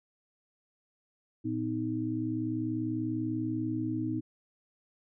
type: tone cluster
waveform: sine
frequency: 115.8 / 253.6 / 313.8 Hz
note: A#2 / B3 / D#4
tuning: -11 / +46 / +15 cents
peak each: -36 / -35 / -32 dBFS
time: 1.44-4.21 s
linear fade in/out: 20 ms
effects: none